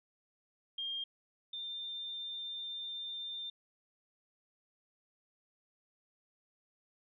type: tone pair in turn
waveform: sine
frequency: 3211 / 3596 Hz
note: G7 / A7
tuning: +41 / +37 cents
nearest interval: major second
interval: 196 cents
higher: second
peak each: -36 / -39 dBFS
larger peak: first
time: 0.78-1.04 / 1.53-3.5 s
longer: second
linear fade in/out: 5 ms
effects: none